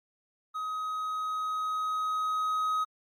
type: tone with level ramp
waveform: triangle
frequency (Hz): 1263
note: D#6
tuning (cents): +26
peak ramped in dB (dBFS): -30 to -24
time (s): 0.54-2.85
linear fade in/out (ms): 20
effects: Opus 48 kbps